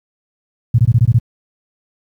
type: tone bursts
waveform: sine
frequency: 116.54 Hz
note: A#2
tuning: in tune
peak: -6 dBFS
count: 7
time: 0.74-1.186 s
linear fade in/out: 5 ms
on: 44 ms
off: 23 ms
effects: high-pass 60 Hz 12 dB/octave + 8-bit